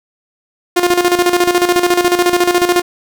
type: tone with tremolo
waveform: sawtooth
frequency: 353.5 Hz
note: F4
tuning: 21 cents sharp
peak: -4 dBFS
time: 0.76-2.82 s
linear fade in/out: 10 ms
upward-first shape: square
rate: 14 Hz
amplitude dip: 65%
effects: none